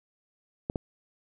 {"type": "clicks", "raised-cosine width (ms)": 2, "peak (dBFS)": -16, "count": 2, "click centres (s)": [0.699, 0.758], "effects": []}